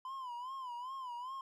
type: tone with vibrato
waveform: triangle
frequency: 1013 Hz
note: B5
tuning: 44 cents sharp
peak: -39 dBFS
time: 0.05-1.41 s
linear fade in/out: 2 ms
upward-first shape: sine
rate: 2.5 Hz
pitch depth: 110 cents each way
effects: none